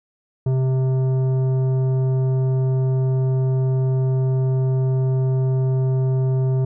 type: tone with tanh clipping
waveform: triangle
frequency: 130.81 Hz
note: C3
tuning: in tune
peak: -18 dBFS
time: 0.46-6.65 s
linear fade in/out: 5 ms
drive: 15 dB
effects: none